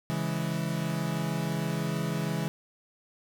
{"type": "chord", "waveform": "40% pulse", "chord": "C# minor", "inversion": "none", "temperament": "equal", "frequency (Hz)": [138.59, 164.81, 207.7], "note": ["C#3", "E3", "G#3"], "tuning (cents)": [0, 0, 0], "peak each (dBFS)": [-33, -30, -34], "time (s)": [0.1, 2.48], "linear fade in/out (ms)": 0, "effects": []}